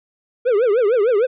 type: tone with vibrato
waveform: triangle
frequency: 452.8 Hz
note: A4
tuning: 50 cents sharp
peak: -11 dBFS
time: 0.45-1.27 s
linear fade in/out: 20 ms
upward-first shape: triangle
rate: 6.6 Hz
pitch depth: 280 cents each way
effects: resampled to 8000 Hz